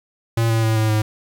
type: tone with pitch steps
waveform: square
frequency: 114.7 / 112.93 / 111.18 / 109.46 / 107.76 Hz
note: A#2 / A2 / A2 / A2 / A2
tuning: -28 / +46 / +18 / -9 / -36 cents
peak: -16 dBFS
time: 0.37-1.02 s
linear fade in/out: 5 ms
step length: 130 ms
effects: 8-bit